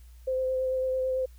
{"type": "tone with vibrato", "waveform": "sine", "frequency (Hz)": 518, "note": "C5", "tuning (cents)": -17, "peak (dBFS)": -25, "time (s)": [0.27, 1.26], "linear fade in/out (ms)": 10, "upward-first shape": "sine", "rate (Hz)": 9, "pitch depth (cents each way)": 13, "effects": ["added 60 Hz sine -47 dBFS peak until 1.38 s", "white hiss -64 dBFS RMS until 1.38 s"]}